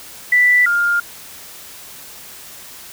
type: tone pair in turn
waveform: sine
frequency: 1975.5 / 1406.7 Hz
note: B6 / F6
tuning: 0 / +12 cents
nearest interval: tritone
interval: 588 cents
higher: first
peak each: -9 / -13 dBFS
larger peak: first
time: 0.32-0.66 / 0.66-1 s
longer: neither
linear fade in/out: 5 ms
effects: white hiss -37 dBFS RMS until 2.92 s